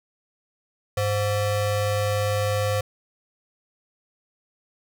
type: ring-modulated tone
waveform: square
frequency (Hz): 311.1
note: D#4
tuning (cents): 0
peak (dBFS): -19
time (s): 0.97-2.81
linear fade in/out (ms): 5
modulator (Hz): 210
effects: none